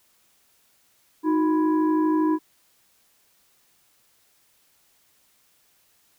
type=tone with frequency modulation; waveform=sine; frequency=311.7 Hz; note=D#4; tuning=3 cents sharp; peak=-18 dBFS; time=1.23-2.39 s; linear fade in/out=50 ms; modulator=676 Hz; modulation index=0.66; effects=white hiss -63 dBFS RMS until 6.18 s